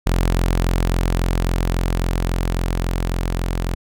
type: tone with level ramp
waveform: sawtooth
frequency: 43.65 Hz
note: F1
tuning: in tune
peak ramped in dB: -11 to -16 dBFS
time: 0.06-3.75 s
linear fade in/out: 10 ms
effects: none